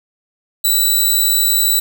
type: tone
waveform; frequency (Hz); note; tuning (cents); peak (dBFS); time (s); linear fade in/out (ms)
5% pulse; 3951; B7; 0; -4; 0.64-1.8; 10
effects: none